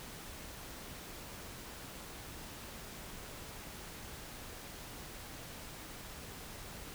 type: silence
effects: pink hiss -48 dBFS RMS until 6.94 s